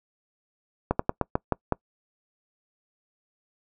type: slowing click train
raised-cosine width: 1 ms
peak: -8 dBFS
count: 7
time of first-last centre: 0.91-1.723 s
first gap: 84 ms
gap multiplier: 1.19
effects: noise-tail reverb RT60 0.1 s tail -25 dB re dry